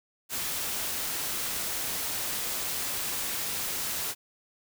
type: noise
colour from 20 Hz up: white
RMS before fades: -32 dBFS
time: 0.29-4.15 s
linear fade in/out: 50 ms
effects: none